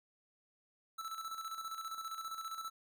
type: tone with tremolo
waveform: square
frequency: 1318.5 Hz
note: E6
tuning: in tune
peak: -40 dBFS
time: 0.98-2.7 s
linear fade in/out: 10 ms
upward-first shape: square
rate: 15 Hz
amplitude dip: 55%
effects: none